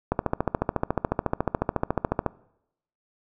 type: click train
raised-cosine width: 1 ms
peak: -8 dBFS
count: 31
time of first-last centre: 0.12-2.263 s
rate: 14 Hz
effects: noise-tail reverb RT60 0.8 s tail -22 dB re dry